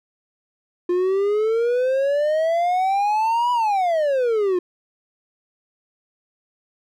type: exponential two-way sweep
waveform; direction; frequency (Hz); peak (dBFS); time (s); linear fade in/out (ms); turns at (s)
triangle; up then down; 350.4 to 987.8 to 350.4; -15; 0.89-4.59; 5; 3.52
effects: none